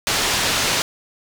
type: low-pass noise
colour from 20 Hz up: white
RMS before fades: -20 dBFS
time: 0.07-0.82 s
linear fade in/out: 0 ms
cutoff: 5500 Hz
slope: 12 dB/octave
effects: none